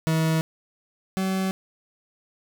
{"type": "tone pair in turn", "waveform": "40% pulse", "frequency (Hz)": [160.4, 189.92], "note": ["E3", "F#3"], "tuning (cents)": [-47, 45], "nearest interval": "minor third", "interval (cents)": 292, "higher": "second", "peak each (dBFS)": [-19, -22], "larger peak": "first", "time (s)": [[0.07, 0.41], [1.17, 1.51]], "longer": "neither", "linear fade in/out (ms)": 0, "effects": []}